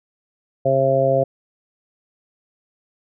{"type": "harmonic tone", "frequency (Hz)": 134.5, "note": "C3", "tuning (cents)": 48, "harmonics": [1, 2, 3, 4, 5], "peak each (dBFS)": [-23, -29, -24, -17, -19], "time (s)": [0.65, 1.24], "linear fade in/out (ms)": 10, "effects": []}